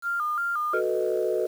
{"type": "tone with vibrato", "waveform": "sine", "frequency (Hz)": 1300, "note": "E6", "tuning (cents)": -24, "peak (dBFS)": -24, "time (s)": [0.02, 0.82], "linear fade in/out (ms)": 50, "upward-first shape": "square", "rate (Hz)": 2.8, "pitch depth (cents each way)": 120}
{"type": "chord", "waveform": "sine", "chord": "B dominant seventh", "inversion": "second", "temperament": "equal with one note detuned", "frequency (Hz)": [368.1, 440, 493.9, 622.3], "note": ["F#4", "A4", "B4", "D#5"], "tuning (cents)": [-9, 0, 0, 0], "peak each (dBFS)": [-27, -27, -28, -29], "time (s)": [0.73, 1.47], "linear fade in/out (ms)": 10}
{"effects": ["tanh soft clip ceiling -15 dBFS", "8-bit"]}